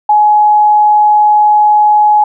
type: tone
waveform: sine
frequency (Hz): 842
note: G#5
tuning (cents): +24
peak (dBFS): -4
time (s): 0.09-2.24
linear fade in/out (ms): 5
effects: none